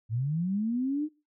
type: linear sweep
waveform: sine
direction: up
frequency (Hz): 105.1 to 311.1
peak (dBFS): -26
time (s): 0.09-1.09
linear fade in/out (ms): 50
effects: noise-tail reverb RT60 0.3 s tail -24 dB re dry